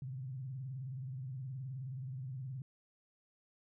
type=tone with vibrato; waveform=sine; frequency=130.7 Hz; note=C3; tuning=1 cent flat; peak=-40 dBFS; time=0.02-2.62 s; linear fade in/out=2 ms; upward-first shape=sine; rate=19 Hz; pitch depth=130 cents each way; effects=none